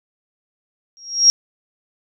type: tone with exponential growth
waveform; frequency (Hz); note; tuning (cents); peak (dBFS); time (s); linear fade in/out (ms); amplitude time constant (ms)
sine; 5600; F8; +4; -4; 0.97-1.3; 0; 70
effects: none